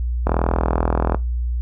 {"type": "click train", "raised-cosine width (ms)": 1, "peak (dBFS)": -4, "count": 37, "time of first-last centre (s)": [0.27, 1.146], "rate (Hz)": 41.1, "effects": ["noise-tail reverb RT60 0.2 s tail -19 dB re dry", "added 60 Hz sine -19 dBFS peak until 1.61 s"]}